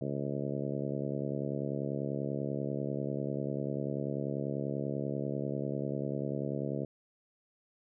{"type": "harmonic tone", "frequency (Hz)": 70.2, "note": "C#2", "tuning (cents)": 22, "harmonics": [2, 3, 4, 5, 6, 7, 8, 9], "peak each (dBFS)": [-37, -39, -40, -41, -42, -42, -43, -44], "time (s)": [0.01, 6.85], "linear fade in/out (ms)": 5, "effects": []}